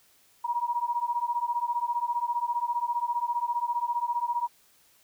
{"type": "beating tone pair", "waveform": "sine", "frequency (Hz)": [948, 963], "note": ["A#5", "B5"], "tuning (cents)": [29, -44], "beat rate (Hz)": 15, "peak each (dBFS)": -29, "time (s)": [0.44, 4.48], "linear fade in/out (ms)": 10, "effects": ["white hiss -62 dBFS RMS until 5.03 s"]}